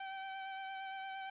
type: tone with vibrato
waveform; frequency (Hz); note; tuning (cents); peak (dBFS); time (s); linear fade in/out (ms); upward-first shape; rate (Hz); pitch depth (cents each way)
sawtooth; 772; G5; -27; -38; 0-1.3; 5; sine; 8.7; 16
effects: resampled to 8000 Hz + 11-bit